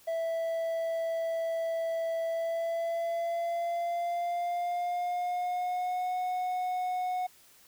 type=tone with pitch glide; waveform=triangle; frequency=659.3 to 731.5 Hz; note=E5 to F#5; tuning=0 to -20 cents; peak=-27 dBFS; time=0.07-7.27 s; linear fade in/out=10 ms; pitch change=+180 cents; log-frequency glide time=2.25-6.14 s; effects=white hiss -59 dBFS RMS until 7.67 s